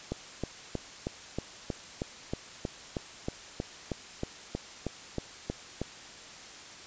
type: click train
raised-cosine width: 2 ms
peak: -18 dBFS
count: 19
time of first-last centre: 0.12-5.816 s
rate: 3.16 Hz
effects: white hiss -47 dBFS RMS until 6.86 s + resampled to 16000 Hz